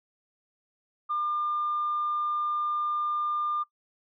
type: tone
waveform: sine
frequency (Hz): 1200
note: D6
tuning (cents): +37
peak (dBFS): -25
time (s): 1.09-3.64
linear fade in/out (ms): 20
effects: noise-tail reverb RT60 0.1 s tail -22 dB re dry + tanh soft clip ceiling -21 dBFS